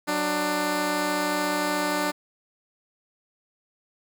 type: tone pair together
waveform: 10% pulse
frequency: 186.9 / 297.1 Hz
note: F#3 / D4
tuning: +18 / +20 cents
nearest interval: minor sixth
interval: 802 cents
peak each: -23 / -16 dBFS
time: 0.07-2.12 s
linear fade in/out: 20 ms
effects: none